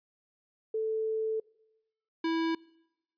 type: tone pair in turn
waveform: sine / square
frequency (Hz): 439.9 / 327.6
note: A4 / E4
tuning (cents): 0 / -11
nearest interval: perfect fourth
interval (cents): 511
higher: first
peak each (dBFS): -28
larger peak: neither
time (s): 0.74-1.4 / 2.24-2.55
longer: first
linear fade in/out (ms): 5
effects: noise-tail reverb RT60 0.9 s tail -24 dB re dry + resampled to 11025 Hz